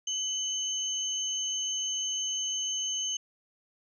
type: tone pair together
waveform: sine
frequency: 2998 / 6353 Hz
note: F#7 / G8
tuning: +22 / +22 cents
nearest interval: octave + minor second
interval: 1300 cents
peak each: -32 / -32 dBFS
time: 0.07-3.17 s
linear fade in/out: 5 ms
effects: none